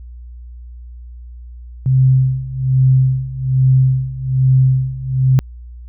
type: tone with tremolo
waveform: sine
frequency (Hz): 130.81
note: C3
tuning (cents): 0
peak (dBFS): -7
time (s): 1.86-5.39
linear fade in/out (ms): 0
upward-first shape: sine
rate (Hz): 1.2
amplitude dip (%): 85
effects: added 60 Hz sine -31 dBFS peak until 5.88 s